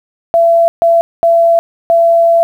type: tone bursts at uneven times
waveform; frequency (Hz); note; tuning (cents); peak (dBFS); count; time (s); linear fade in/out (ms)
sine; 673; E5; +36; -5; 4; 0.34-0.68 / 0.82-1.01 / 1.23-1.59 / 1.9-2.43; 0
effects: 7-bit